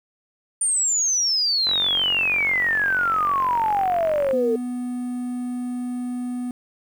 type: exponential sweep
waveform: sine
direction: down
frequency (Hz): 9100 to 440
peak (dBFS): -18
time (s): 0.61-4.56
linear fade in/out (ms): 5
type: click train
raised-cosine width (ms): 0.5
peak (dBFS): -16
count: 123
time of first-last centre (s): 1.67-4.311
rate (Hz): 46.2
type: tone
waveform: triangle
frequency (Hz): 246.9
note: B3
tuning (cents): 0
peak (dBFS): -23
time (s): 4.33-6.51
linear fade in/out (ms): 2
effects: 8-bit